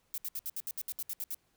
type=noise bursts; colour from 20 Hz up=violet; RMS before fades=-37 dBFS; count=12; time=0.14-1.345 s; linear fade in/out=0 ms; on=39 ms; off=67 ms; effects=pink hiss -73 dBFS RMS until 1.56 s